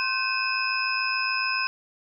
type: tone cluster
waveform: sine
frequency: 1056 / 1534 / 2501 / 2608 / 5100 Hz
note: C6 / G6 / D#7 / E7 / D#8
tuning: +16 / -38 / +8 / -19 / +42 cents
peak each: -30 dBFS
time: 0-1.67 s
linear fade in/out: 0 ms
effects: none